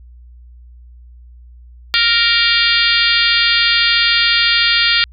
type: harmonic tone with a mistuned harmonic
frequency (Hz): 466.2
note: A#4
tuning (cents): 0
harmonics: 3 / 4 / 5 / 6 / 7 / 8 / 9 / 10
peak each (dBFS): -19 / -19 / -19 / -19 / -19 / -19 / -19 / -19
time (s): 1.94-5.04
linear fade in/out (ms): 0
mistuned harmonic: 8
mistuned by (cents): -52
effects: added 60 Hz sine -37 dBFS peak until 5.12 s

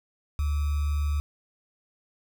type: tone with sample-and-hold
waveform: sine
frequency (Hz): 73.42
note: D2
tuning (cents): 0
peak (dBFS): -23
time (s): 0.39-1.2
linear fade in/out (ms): 0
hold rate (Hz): 1225
effects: none

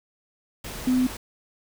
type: tone in noise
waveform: sine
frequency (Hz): 254.3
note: C4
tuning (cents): -49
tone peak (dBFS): -18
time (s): 0.87-1.07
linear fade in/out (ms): 5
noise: pink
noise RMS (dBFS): -36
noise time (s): 0.64-1.17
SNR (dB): +15
effects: none

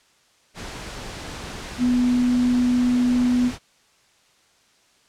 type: tone in noise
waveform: sine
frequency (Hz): 246.9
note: B3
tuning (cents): 0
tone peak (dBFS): -16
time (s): 1.78-3.52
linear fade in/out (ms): 50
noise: pink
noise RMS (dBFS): -34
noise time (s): 0.54-3.59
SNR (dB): +15
effects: white hiss -59 dBFS RMS until 5.08 s + low-pass 7000 Hz 12 dB/octave

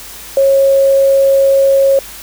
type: tone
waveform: sine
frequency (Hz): 546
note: C#5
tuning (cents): -26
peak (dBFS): -6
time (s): 0.37-1.99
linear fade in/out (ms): 2
effects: added 50 Hz sine -41 dBFS peak until 2.22 s + white hiss -31 dBFS RMS until 2.22 s

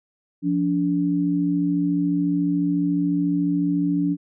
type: tone pair together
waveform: sine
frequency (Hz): 174.16 / 288.2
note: F3 / D4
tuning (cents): -5 / -33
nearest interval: major sixth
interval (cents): 872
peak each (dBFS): -23 / -20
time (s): 0.42-4.17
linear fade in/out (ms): 50
effects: none

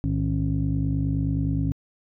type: tone cluster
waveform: sine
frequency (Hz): 61.5 / 111.1 / 160.7 / 273.4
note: B1 / A2 / E3 / C#4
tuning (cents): -7 / +17 / -44 / -24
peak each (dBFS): -27 / -25 / -26 / -27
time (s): 0.04-1.72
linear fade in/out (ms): 0
effects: tanh soft clip ceiling -14 dBFS

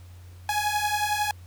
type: beating tone pair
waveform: sawtooth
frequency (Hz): 830.6 / 841.6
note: G#5 / G#5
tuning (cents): 0 / +23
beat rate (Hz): 11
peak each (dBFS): -23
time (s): 0.49-1.31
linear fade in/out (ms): 2
effects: added 89 Hz sine -43 dBFS peak until 1.46 s + pink hiss -57 dBFS RMS until 1.46 s

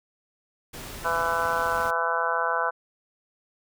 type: noise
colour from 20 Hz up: pink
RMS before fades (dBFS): -39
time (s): 0.73-1.91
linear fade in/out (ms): 10
type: harmonic tone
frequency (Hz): 167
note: E3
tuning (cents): +23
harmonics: 3 / 4 / 5 / 6 / 7 / 8 / 9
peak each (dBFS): -32 / -31 / -33 / -28 / -33 / -30 / -29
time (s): 1.04-2.71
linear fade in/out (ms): 20
effects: none

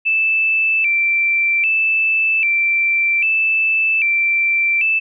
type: tone with vibrato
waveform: sine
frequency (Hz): 2487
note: D#7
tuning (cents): -1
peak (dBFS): -13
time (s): 0.05-5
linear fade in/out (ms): 20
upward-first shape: square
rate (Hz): 0.63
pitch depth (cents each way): 100
effects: none

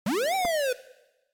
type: linear two-way sweep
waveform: square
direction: up then down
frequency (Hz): 168.8 to 784 to 485.3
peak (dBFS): -24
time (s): 0.06-0.73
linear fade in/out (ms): 5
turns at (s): 0.35
type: clicks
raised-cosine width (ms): 1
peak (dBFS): -18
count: 2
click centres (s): 0.449 / 0.453
effects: noise-tail reverb RT60 1.0 s tail -17 dB re dry + MP3 96 kbps

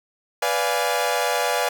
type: chord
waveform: sawtooth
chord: B diminished seventh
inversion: none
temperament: equal with one note detuned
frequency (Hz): 493.9 / 583.6 / 698.5 / 830.6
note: B4 / D5 / F5 / Ab5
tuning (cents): 0 / -11 / 0 / 0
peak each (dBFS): -22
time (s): 0.42-1.69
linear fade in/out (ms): 5
effects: none

